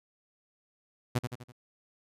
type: tone with echo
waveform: sawtooth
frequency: 123.47 Hz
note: B2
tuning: in tune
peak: -21 dBFS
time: 1.15-1.19 s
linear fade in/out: 10 ms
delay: 83 ms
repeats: 4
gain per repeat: -6 dB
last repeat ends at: 1.522 s
effects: resampled to 32000 Hz